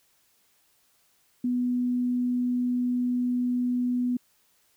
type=tone; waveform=sine; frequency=246.9 Hz; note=B3; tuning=in tune; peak=-23 dBFS; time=1.44-4.17 s; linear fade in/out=5 ms; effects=white hiss -66 dBFS RMS until 4.76 s